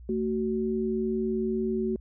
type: tone pair together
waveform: sine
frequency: 223.3 / 373.7 Hz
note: A3 / F#4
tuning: +26 / +17 cents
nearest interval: major sixth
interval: 891 cents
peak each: -28 dBFS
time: 0.09-1.96 s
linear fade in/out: 2 ms
effects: added 60 Hz sine -43 dBFS peak until 2 s